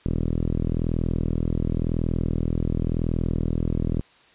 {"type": "tone with low-pass filter", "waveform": "5% pulse", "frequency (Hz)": 40.93, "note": "E1", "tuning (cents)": -12, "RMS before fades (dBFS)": -24, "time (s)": [0.06, 4.01], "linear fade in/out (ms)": 0, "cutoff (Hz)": 250, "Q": 0.52, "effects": ["white hiss -55 dBFS RMS until 4.34 s", "resampled to 8000 Hz"]}